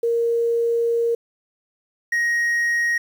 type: tone pair in turn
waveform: sine / triangle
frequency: 466.2 / 1880.5 Hz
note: A#4 / A#6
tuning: 0 / +15 cents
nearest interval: 2 octaves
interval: 2415 cents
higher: second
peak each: -17 / -16 dBFS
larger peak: second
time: 0.03-1.15 / 2.12-2.98 s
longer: first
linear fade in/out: 5 ms
effects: 8-bit